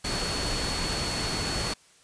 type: tone in noise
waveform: sine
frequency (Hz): 4400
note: C#8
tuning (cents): -14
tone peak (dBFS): -33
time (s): 0.04-1.74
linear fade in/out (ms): 10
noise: pink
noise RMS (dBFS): -30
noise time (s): 0.04-1.74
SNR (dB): -6
effects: white hiss -58 dBFS RMS until 2.03 s + resampled to 22050 Hz